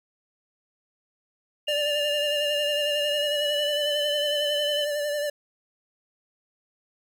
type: tone with pitch glide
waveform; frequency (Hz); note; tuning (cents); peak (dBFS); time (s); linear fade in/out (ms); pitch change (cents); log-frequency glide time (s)
sine; 2820 to 3022; F7 to F#7; +16 to +36; -26; 1.67-4.85; 10; +120; 2.97-3.95
type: tone with vibrato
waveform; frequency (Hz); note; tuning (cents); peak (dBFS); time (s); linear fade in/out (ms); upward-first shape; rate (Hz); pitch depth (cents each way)
square; 587.3; D5; 0; -26; 1.68-5.3; 5; sine; 11; 33
effects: 10-bit